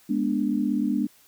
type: chord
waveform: sine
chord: G# diminished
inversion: none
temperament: equal with one note detuned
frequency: 207.7 / 244.4 / 293.7 Hz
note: G#3 / B3 / D4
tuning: 0 / -18 / 0 cents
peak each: -26 dBFS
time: 0.09-1.07 s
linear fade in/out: 10 ms
effects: white hiss -57 dBFS RMS until 1.27 s